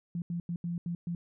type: tone bursts at uneven times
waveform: sine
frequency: 172 Hz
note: F3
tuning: 26 cents flat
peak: -31 dBFS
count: 6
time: 0.15-0.22 / 0.3-0.4 / 0.49-0.56 / 0.64-0.78 / 0.86-0.95 / 1.07-1.15 s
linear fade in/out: 2 ms
effects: none

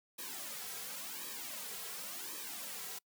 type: noise with flanger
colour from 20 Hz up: white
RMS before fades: -44 dBFS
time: 0.18-2.99 s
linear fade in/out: 10 ms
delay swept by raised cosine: 1.4 to 3.4 ms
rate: 0.92 Hz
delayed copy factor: -1
effects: noise-tail reverb RT60 0.1 s tail -26 dB re dry + high-pass 200 Hz 12 dB/octave

